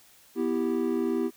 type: chord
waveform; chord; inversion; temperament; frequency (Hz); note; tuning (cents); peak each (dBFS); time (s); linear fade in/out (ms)
triangle; E minor; second; equal; 246.9 / 329.6 / 392; B3 / E4 / G4; 0 / 0 / 0; -27; 0.35-1.31; 50
effects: white hiss -57 dBFS RMS until 1.36 s